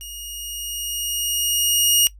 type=tone with level ramp; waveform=15% pulse; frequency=2866 Hz; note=F7; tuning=44 cents sharp; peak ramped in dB=-26 to -5 dBFS; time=0.01-2.07 s; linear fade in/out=0 ms; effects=noise-tail reverb RT60 0.1 s tail -19 dB re dry + added 50 Hz sine -41 dBFS peak until 2.19 s